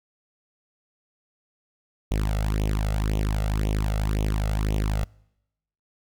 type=tone with flanger; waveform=sawtooth; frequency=52.2 Hz; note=G#1; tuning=10 cents sharp; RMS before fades=-24 dBFS; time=2.11-5.04 s; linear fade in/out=0 ms; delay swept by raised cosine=0.31 to 1.51 ms; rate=1.9 Hz; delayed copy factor=+0.85; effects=noise-tail reverb RT60 0.9 s tail -26 dB re dry